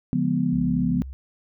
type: chord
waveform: sine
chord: C# dominant seventh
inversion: none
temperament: equal with one note detuned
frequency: 142.16 / 174.61 / 207.7 / 246.9 Hz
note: C#3 / E#3 / G#3 / B3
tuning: +44 / 0 / 0 / 0 cents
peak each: -28 / -24 / -29 / -23 dBFS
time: 0.13-1.02 s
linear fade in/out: 0 ms
type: tone with vibrato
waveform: sine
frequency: 65.3 Hz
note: C2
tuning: 3 cents flat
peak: -33 dBFS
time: 0.53-1.13 s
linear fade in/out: 0 ms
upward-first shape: square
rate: 7.7 Hz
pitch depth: 35 cents each way
effects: none